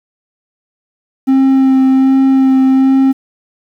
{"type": "tone with vibrato", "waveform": "triangle", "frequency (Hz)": 265.4, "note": "C4", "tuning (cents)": 25, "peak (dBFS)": -4, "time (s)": [1.27, 3.13], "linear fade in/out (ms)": 20, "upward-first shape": "sine", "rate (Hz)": 1.3, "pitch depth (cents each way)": 13, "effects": ["7-bit"]}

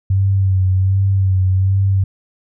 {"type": "tone with vibrato", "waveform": "sine", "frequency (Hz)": 95.5, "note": "G2", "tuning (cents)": -45, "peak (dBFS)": -11, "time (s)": [0.1, 2.04], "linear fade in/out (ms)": 5, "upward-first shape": "sine", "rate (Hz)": 1.3, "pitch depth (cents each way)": 39, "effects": []}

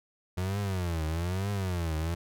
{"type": "tone with vibrato", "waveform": "35% pulse", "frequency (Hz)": 89.1, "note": "F2", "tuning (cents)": 35, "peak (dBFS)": -27, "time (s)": [0.37, 2.15], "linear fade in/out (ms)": 10, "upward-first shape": "triangle", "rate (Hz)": 1.1, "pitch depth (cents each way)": 250, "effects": []}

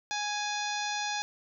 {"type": "harmonic tone with a mistuned harmonic", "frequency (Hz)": 830.6, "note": "G#5", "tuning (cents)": 0, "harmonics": [1, 2, 3, 4, 5, 6, 7, 8], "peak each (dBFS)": [-34, -37, -39, -40, -41, -42, -42, -43], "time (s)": [0.11, 1.22], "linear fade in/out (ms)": 0, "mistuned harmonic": 4, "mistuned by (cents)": 74, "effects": []}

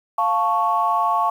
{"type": "chord", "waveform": "sine", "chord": "F augmented", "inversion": "none", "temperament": "equal", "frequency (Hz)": [698.5, 880, 1108.7], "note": ["F5", "A5", "C#6"], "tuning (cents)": [0, 0, 0], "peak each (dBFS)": [-22, -21, -19], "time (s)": [0.18, 1.3], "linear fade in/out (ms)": 5, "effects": ["tanh soft clip ceiling -7 dBFS", "8-bit"]}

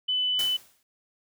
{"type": "tone", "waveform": "sine", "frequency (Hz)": 3001, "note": "F#7", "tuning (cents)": 24, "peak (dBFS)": -23, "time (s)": [0.08, 0.57], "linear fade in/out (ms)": 10}
{"type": "noise with exponential decay", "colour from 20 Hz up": "white", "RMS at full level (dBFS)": -32, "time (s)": [0.39, 0.83], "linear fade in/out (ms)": 2, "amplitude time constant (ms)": 94}
{"effects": []}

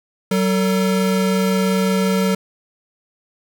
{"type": "tone pair together", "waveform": "square", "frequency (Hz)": [189.5, 450.7], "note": ["F#3", "A4"], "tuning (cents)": [42, 42], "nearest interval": "octave + minor third", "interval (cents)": 1500, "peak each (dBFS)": [-17, -22], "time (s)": [0.31, 2.35], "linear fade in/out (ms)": 5, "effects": []}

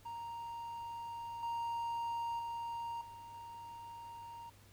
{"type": "tone with level steps", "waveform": "triangle", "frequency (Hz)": 932.3, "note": "A#5", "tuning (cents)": 0, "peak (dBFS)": [-40, -34, -37, -47, -45], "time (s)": [0.05, 4.5], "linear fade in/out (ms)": 10, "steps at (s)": [1.43, 2.39, 3.01, 3.34], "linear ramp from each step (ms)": 2, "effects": ["added 100 Hz sine -62 dBFS peak until 4.72 s", "pink hiss -64 dBFS RMS until 4.72 s"]}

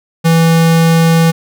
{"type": "tone", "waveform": "square", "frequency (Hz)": 164.7, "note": "E3", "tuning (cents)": -1, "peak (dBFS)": -7, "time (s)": [0.24, 1.32], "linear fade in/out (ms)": 20, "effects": []}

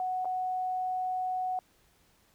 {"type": "tone with dropouts", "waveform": "sine", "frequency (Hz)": 740, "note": "F#5", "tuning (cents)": 0, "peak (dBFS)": -29, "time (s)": [0, 1.59], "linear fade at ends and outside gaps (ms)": 1, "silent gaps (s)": [0.247, 0.254], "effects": ["pink hiss -66 dBFS RMS until 2.34 s"]}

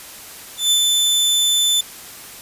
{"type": "tone with ADSR envelope", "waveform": "sawtooth", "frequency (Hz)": 3520, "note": "A7", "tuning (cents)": 0, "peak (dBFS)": -9, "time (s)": [0.57, 1.81], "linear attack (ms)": 140, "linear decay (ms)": 78, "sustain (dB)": -2, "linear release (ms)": 6, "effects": ["white hiss -37 dBFS RMS until 2.41 s", "resampled to 32000 Hz"]}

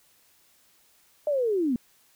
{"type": "linear sweep", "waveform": "sine", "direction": "down", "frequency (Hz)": [613, 226.9], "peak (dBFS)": -22, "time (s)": [1.27, 1.76], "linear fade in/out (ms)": 2, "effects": ["white hiss -62 dBFS RMS until 2.15 s"]}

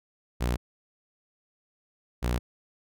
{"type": "tone pair in turn", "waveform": "sawtooth", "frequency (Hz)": [60.5, 60.5], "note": ["B1", "B1"], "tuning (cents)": [-35, -35], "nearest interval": "unison", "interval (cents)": 0, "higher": "neither", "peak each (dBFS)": -21, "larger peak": "neither", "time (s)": [[0.4, 0.57], [2.22, 2.39]], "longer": "neither", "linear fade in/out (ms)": 20, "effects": []}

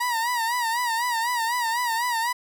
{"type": "tone with vibrato", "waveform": "30% pulse", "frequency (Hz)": 944, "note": "A#5", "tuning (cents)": 22, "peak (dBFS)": -20, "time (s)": [0, 2.33], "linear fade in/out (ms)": 10, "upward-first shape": "sine", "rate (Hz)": 4, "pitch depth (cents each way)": 88, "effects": []}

